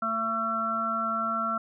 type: harmonic tone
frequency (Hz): 224.5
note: A3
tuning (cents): +35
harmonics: 1 / 3 / 5 / 6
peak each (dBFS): -35 / -35 / -36 / -27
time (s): 0.02-1.58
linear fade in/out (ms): 5
effects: none